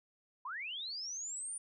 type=linear sweep; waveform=sine; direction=up; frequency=934 to 9397 Hz; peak=-39 dBFS; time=0.45-1.58 s; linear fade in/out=5 ms; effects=none